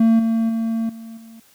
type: tone with level steps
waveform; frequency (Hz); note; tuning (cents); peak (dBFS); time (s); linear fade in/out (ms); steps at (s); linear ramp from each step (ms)
triangle; 226.2; A3; +48; -9 / -14 / -17 / -31 / -37; 0-1.4; 5; 0.19 / 0.49 / 0.89 / 1.17; 5
effects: white hiss -54 dBFS RMS until 1.54 s